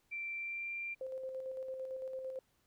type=tone with pitch glide; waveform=sine; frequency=2349 to 2372 Hz; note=D7 to D7; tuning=0 to +17 cents; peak=-38 dBFS; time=0.11-0.95 s; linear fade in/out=20 ms; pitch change=+17 cents; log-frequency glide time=0.36-0.72 s
type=tone with tremolo; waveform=sine; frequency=523 Hz; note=C5; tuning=1 cent flat; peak=-38 dBFS; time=1.01-2.39 s; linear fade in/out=2 ms; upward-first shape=square; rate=8.9 Hz; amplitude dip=35%
effects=pink hiss -75 dBFS RMS until 2.66 s